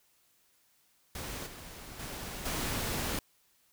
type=noise with level steps; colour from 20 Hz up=pink; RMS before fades=-40 / -47 / -41 / -34 dBFS; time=1.15-3.19 s; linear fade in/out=2 ms; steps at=1.46 / 1.99 / 2.45 s; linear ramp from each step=10 ms; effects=white hiss -69 dBFS RMS until 3.72 s